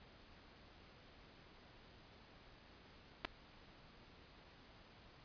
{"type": "clicks", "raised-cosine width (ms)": 0.3, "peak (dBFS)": -24, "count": 2, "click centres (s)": [3.248, 3.251], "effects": ["pink hiss -62 dBFS RMS until 5.24 s", "resampled to 11025 Hz"]}